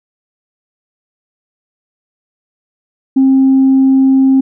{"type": "tone", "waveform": "sine", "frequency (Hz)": 266.5, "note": "C4", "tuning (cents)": 32, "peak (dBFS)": -4, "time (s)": [3.16, 4.41], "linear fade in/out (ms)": 10, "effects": ["tanh soft clip ceiling -2 dBFS"]}